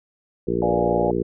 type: harmonic tone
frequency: 58.9 Hz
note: A#1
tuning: 19 cents sharp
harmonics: 1 / 2 / 3 / 4 / 5 / 6 / 7 / 8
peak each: -34 / -33 / -28 / -30 / -31 / -25 / -25 / -29 dBFS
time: 0.47-1.23 s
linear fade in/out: 10 ms
type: chord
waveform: sine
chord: B diminished seventh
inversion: none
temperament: equal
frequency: 493.9 / 587.3 / 698.5 / 830.6 Hz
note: B4 / D5 / F5 / Ab5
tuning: 0 / 0 / 0 / 0 cents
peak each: -26 / -24 / -27 / -27 dBFS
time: 0.62-1.11 s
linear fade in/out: 2 ms
effects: none